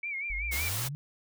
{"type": "tone with vibrato", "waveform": "sine", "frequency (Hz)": 2255, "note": "C#7", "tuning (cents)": 29, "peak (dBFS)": -32, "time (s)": [0.03, 0.69], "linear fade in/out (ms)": 5, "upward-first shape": "sine", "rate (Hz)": 5.3, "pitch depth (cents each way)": 100}
{"type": "exponential sweep", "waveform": "sine", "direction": "up", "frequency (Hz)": [41.53, 153.5], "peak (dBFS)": -34, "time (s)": [0.3, 0.95], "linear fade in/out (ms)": 0}
{"type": "noise", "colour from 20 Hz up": "white", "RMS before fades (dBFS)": -34, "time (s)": [0.51, 0.89], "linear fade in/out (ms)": 20}
{"effects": []}